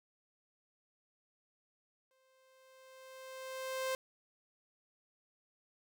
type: tone with exponential growth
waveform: sawtooth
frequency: 523.3 Hz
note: C5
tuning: in tune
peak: -29 dBFS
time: 2.11-3.95 s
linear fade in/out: 1 ms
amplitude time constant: 400 ms
effects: none